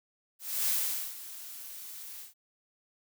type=noise with ADSR envelope; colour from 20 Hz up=blue; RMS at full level=-28 dBFS; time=0.39-2.34 s; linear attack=290 ms; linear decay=460 ms; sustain=-16 dB; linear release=140 ms; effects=none